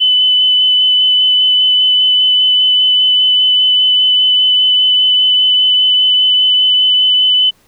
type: tone with vibrato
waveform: sine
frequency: 3010 Hz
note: F#7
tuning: 29 cents sharp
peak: -7 dBFS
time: 0-7.51 s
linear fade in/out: 20 ms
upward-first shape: triangle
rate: 5 Hz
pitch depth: 12 cents each way
effects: pink hiss -52 dBFS RMS until 7.67 s